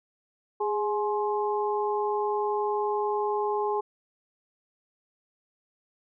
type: tone cluster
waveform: sine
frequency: 414.3 / 844 / 1055 Hz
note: G#4 / G#5 / C6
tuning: -4 / +28 / +14 cents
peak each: -27 / -29 / -33 dBFS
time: 0.6-3.81 s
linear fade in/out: 10 ms
effects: none